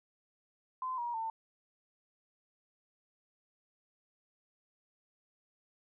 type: tone with pitch steps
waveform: sine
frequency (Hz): 1028 / 952 / 897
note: C6 / A#5 / A5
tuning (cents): -31 / +36 / +33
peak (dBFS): -34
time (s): 0.82-1.3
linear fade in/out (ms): 2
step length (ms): 160
effects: none